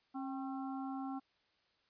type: harmonic tone with a mistuned harmonic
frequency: 269.9 Hz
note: C#4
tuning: 46 cents flat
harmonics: 1 / 3 / 4 / 5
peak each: -40 / -45 / -51 / -53 dBFS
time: 0.14-1.2 s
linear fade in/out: 20 ms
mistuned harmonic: 3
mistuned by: -58 cents
effects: white hiss -75 dBFS RMS until 1.89 s + resampled to 11025 Hz